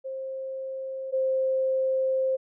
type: tone pair in turn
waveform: sine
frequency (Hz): 530 / 526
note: C5 / C5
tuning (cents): +22 / +9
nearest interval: unison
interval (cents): 13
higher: first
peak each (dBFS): -31 / -22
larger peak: second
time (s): 0.04-1.12 / 1.12-2.37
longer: second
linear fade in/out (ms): 20
effects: none